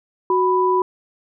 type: tone pair together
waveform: sine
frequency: 370 / 990.1 Hz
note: F#4 / B5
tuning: 0 / +4 cents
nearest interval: octave + perfect fourth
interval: 1704 cents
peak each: -17 dBFS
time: 0.3-0.82 s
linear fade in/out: 2 ms
effects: none